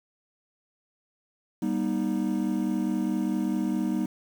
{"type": "chord", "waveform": "triangle", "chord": "G augmented", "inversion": "none", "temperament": "equal with one note detuned", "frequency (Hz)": [196, 240.7, 311.1], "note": ["G3", "B3", "D#4"], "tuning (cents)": [0, -44, 0], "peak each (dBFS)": -27, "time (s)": [1.62, 4.06], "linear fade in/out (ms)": 5, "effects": ["8-bit"]}